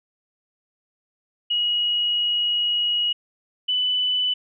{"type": "tone pair in turn", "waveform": "sine", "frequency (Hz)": [2900, 2992], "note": ["F#7", "F#7"], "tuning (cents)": [-35, 19], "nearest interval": "minor second", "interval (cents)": 54, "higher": "second", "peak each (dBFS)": -19, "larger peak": "neither", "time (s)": [[1.5, 3.13], [3.68, 4.34]], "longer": "first", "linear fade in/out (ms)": 10, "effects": []}